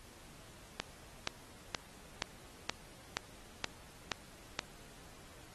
click train, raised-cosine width 0.2 ms, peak -15 dBFS, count 9, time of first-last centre 0.8-4.591 s, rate 2.11 Hz, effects pink hiss -57 dBFS RMS until 5.54 s + AAC 32 kbps

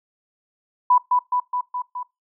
sine tone with echo, 991 Hz, B5, 6 cents sharp, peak -12 dBFS, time 0.9-0.98 s, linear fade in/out 5 ms, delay 210 ms, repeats 5, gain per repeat -3 dB, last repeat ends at 2.03 s, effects noise-tail reverb RT60 0.2 s tail -21 dB re dry

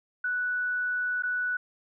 sine tone with dropouts, 1480 Hz, F#6, in tune, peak -26 dBFS, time 0.24-1.57 s, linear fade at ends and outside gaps 5 ms, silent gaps 1.224-1.234 s, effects none

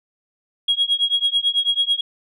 sine tone with tremolo, 3298 Hz, G#7, 13 cents flat, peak -11 dBFS, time 0.68-2.01 s, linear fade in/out 5 ms, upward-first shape triangle, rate 9.1 Hz, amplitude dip 100%, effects tanh soft clip ceiling -11 dBFS

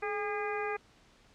harmonic tone with a mistuned harmonic, 406.6 Hz, G#4, 37 cents flat, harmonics 1 / 2 / 3 / 4 / 5 / 6, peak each -35 / -38 / -40 / -41 / -42 / -43 dBFS, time 0.02-0.77 s, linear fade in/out 10 ms, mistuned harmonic 1, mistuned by +72 cents, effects pink hiss -62 dBFS RMS until 1.34 s + low-pass 6000 Hz 12 dB/octave

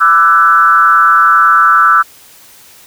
sine tone with frequency modulation, 1335 Hz, E6, 22 cents sharp, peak -4 dBFS, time 0-2.03 s, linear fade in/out 20 ms, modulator 162 Hz, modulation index 0.99, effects white hiss -40 dBFS RMS until 2.86 s

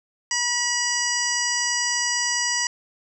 harmonic tone, 969 Hz, B5, 33 cents flat, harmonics 1 / 2 / 3 / 5 / 6 / 7 / 8, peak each -32 / -27 / -33 / -27 / -26 / -35 / -30 dBFS, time 0.31-2.67 s, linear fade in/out 2 ms, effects 9-bit

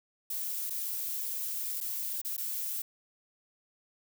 violet noise with dropouts, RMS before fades -35 dBFS, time 0.3-2.82 s, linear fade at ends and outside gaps 5 ms, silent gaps 0.698-0.703 / 1.804-1.81 / 2.216-2.248 / 2.367-2.378 s, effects none

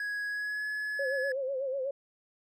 triangle tone with pitch glide, 1665 to 1702 Hz, G#6 to G#6, +4 to +42 cents, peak -30 dBFS, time 0-1.32 s, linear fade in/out 2 ms, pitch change +38 cents, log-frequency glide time 0.28-0.66 s
sine tone with vibrato, 535 Hz, C5, 38 cents sharp, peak -30 dBFS, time 0.99-1.91 s, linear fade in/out 5 ms, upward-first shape sine, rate 8.1 Hz, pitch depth 81 cents each way
effects none

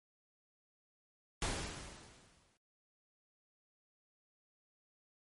pink noise with exponential decay, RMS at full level -35 dBFS, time 1.42-2.57 s, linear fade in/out 1 ms, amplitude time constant 250 ms, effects low-pass 12000 Hz 12 dB/octave + MP3 48 kbps

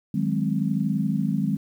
sine chord, Ab dominant seventh, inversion second, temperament equal with one note detuned, 155.56 / 186.93 / 207.7 / 261.6 Hz, Eb3 / Gb3 / Ab3 / C4, 0 / +18 / 0 / 0 cents, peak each -27 / -27 / -25 / -29 dBFS, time 0.14-1.57 s, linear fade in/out 5 ms, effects 9-bit

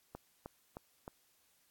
click train, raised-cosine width 1 ms, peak -30 dBFS, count 4, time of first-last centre 0.15-1.079 s, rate 3.23 Hz, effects white hiss -72 dBFS RMS until 1.7 s + AAC 64 kbps

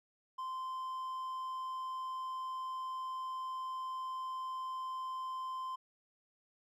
triangle tone, 1038 Hz, C6, 14 cents flat, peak -36 dBFS, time 0.38-5.76 s, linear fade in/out 10 ms, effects none

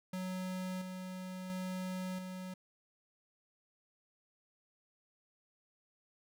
square tone with tremolo, 185 Hz, F#3, in tune, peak -38 dBFS, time 0.13-2.54 s, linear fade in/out 5 ms, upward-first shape square, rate 0.73 Hz, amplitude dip 40%, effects none

